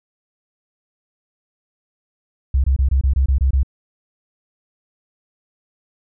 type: tone bursts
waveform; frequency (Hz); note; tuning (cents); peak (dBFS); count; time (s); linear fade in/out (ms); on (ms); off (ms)
sine; 66.7; C2; +34; -12; 9; 2.54-3.632; 5; 100; 24
effects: none